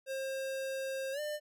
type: tone with pitch glide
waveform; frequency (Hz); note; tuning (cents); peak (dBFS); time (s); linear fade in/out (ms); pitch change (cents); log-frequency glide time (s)
square; 534 to 599.4; C5 to D5; +35 to +35; -36; 0.06-1.4; 50; +200; 1.12-1.2
effects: none

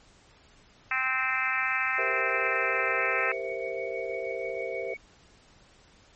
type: harmonic tone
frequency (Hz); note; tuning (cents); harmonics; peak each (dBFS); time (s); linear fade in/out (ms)
260.6; C4; -7; 3 / 4 / 5 / 6 / 7 / 8 / 9 / 10; -38 / -38 / -32 / -33 / -32 / -32 / -33 / -33; 0.91-3.32; 2
type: chord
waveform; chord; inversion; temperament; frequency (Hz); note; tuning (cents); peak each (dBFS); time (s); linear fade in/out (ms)
sine; C dominant seventh; second; equal; 392 / 466.2 / 523.3 / 659.3; G4 / Bb4 / C5 / E5; 0 / 0 / 0 / 0; -37 / -36 / -35 / -37; 1.98-4.94; 5
type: tone with tremolo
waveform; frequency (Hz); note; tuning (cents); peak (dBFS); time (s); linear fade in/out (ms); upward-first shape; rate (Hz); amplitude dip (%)
sine; 2238; C#7; +16; -35; 2.99-4.97; 5; triangle; 6.3; 65
effects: pink hiss -58 dBFS RMS until 6.15 s + MP3 32 kbps

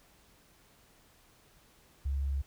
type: tone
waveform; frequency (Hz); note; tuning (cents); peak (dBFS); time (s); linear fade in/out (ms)
sine; 69; C#2; -7; -29; 2.05-2.42; 10
effects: pink hiss -63 dBFS RMS until 2.46 s

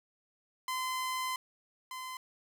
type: tone pair in turn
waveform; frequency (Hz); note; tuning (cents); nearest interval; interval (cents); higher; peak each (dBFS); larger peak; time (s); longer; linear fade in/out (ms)
sawtooth; 1028 / 1028; C6 / C6; -31 / -31; unison; 0; neither; -29 / -36; first; 0.68-1.36 / 1.91-2.17; first; 2
effects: none

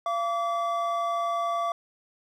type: tone pair together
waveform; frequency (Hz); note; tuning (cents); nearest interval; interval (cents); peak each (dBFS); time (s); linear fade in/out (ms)
triangle; 685 / 1152; F5 / D6; -34 / -34; major sixth; 900; -26; 0.06-1.72; 2
effects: none

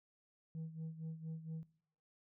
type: tone with tremolo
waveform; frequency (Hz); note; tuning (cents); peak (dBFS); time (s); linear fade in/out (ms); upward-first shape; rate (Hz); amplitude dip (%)
sine; 160.6; E3; -45; -38; 0.55-1.63; 0; sine; 4.3; 80
effects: noise-tail reverb RT60 0.6 s tail -18 dB re dry + tanh soft clip ceiling -40 dBFS

